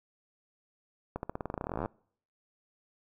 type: accelerating click train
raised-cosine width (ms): 1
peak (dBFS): -20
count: 24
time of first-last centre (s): 1.16-1.859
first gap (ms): 71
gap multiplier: 0.91
effects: noise-tail reverb RT60 0.6 s tail -26 dB re dry